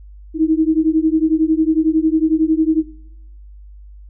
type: beating tone pair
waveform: sine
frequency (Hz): 312.2 / 323.2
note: D#4 / E4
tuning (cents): +6 / -34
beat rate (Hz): 11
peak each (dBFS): -15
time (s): 0.34-2.84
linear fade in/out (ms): 50
effects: noise-tail reverb RT60 0.9 s tail -21 dB re dry + added 50 Hz sine -36 dBFS peak until 4.09 s